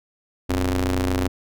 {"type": "ring-modulated tone", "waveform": "sawtooth", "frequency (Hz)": 93.5, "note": "F#2", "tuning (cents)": 19, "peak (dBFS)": -13, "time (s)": [0.49, 1.28], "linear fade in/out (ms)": 10, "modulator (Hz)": 173, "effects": []}